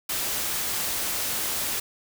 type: noise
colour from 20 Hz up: white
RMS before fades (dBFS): -28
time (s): 0.09-1.8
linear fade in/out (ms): 5
effects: none